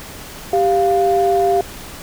sine tone pair together, 392.9 / 698.5 Hz, G4 / F5, +4 / 0 cents, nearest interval minor seventh, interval 996 cents, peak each -14 dBFS, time 0.53-1.61 s, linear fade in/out 2 ms, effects tanh soft clip ceiling -5 dBFS + pink hiss -34 dBFS RMS until 2.02 s

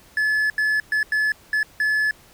triangle tone bursts at uneven times, 1720 Hz, A6, 40 cents flat, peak -16 dBFS, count 6, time 0.17-0.5 / 0.58-0.8 / 0.92-1.03 / 1.12-1.32 / 1.53-1.63 / 1.8-2.11 s, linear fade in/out 2 ms, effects pink hiss -51 dBFS RMS until 2.33 s

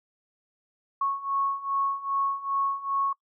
sine beating tone pair, 1101 / 1103.5 Hz, C#6 / C#6, -12 / -8 cents, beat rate 2.5 Hz, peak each -30 / -27 dBFS, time 1.01-3.13 s, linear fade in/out 5 ms, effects noise-tail reverb RT60 0.1 s tail -24 dB re dry

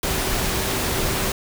sine tone in noise, 383.3 Hz, G4, 39 cents flat, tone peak -32 dBFS, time 0.03-1.32 s, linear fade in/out 2 ms, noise pink, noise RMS -23 dBFS, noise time 0.03-1.32 s, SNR -12 dB, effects none

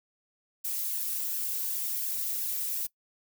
violet noise with flanger, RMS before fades -32 dBFS, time 0.64-2.87 s, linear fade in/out 10 ms, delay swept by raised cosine 1.1 to 4.8 ms, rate 2.8 Hz, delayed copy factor +0.95, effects noise-tail reverb RT60 0.1 s tail -21 dB re dry

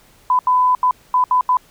sine tone bursts at uneven times, 1003 Hz, B5, 26 cents sharp, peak -11 dBFS, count 6, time 0.3-0.39 / 0.47-0.75 / 0.83-0.91 / 1.14-1.24 / 1.31-1.41 / 1.49-1.57 s, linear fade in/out 2 ms, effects pink hiss -51 dBFS RMS until 1.7 s

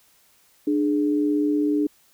sine tone pair together, 297.3 / 419 Hz, D4 / G#4, +21 / +15 cents, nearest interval tritone, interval 594 cents, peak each -19 / -27 dBFS, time 0.67-1.87 s, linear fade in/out 5 ms, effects white hiss -59 dBFS RMS until 2.13 s

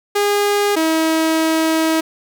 sawtooth tone pair in turn, 408.9 / 320.8 Hz, G#4 / E4, -27 / -47 cents, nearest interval major third, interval 420 cents, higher first, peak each -10 dBFS, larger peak neither, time 0.15-0.76 / 0.76-2.01 s, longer second, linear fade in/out 10 ms, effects none

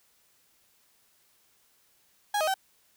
35% pulse tone with pitch steps, 826 / 627 / 769 Hz, G#5 / D#5 / G5, -10 / +13 / -33 cents, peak -23 dBFS, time 2.34-2.541 s, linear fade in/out 5 ms, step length 67 ms, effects white hiss -66 dBFS RMS until 2.96 s

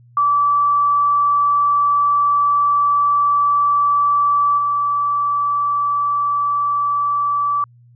sine tone with level steps, 1157 Hz, D6, 26 cents flat, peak -12 / -15 dBFS, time 0.17-7.64 s, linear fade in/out 2 ms, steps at 4.57 s, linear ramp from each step 20 ms, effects added 120 Hz sine -45 dBFS peak until 7.95 s

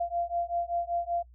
sine beating tone pair, 688 / 693.2 Hz, F5 / F5, -26 / -13 cents, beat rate 5.2 Hz, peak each -31 dBFS, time 0-1.23 s, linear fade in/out 10 ms, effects noise-tail reverb RT60 0.1 s tail -25 dB re dry + added 60 Hz sine -51 dBFS peak until 1.34 s

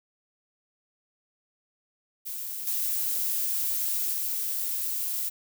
violet noise with level steps, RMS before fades -35 / -28 / -30 dBFS, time 2.25-5.3 s, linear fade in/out 20 ms, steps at 2.67 / 4.13 s, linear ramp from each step 2 ms, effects none

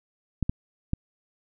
clicks, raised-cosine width 5 ms, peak -12 dBFS, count 3, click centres 0.427 / 0.495 / 0.934 s, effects none

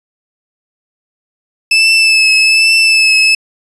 30% pulse tone with vibrato, 2622 Hz, E7, 10 cents flat, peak -3 dBFS, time 1.71-3.35 s, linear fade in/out 5 ms, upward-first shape triangle, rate 1.2 Hz, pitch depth 29 cents each way, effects resampled to 24000 Hz

